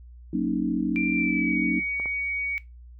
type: chord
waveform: sine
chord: D# minor seventh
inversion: first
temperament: equal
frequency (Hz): 185 / 233.1 / 277.2 / 311.1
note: F#3 / A#3 / C#4 / D#4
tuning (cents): 0 / 0 / 0 / 0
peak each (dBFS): -28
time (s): 0.33-1.8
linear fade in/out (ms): 5
type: tone with pitch glide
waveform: sine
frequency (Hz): 2362 to 2248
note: D7 to C#7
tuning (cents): +9 to +24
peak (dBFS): -26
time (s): 0.96-2.58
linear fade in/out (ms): 0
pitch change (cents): -85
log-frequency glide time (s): 1.14-1.59
type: clicks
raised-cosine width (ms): 1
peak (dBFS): -25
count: 2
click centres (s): 1.999 / 2.058
effects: noise-tail reverb RT60 0.2 s tail -17 dB re dry + added 60 Hz sine -43 dBFS peak until 2.99 s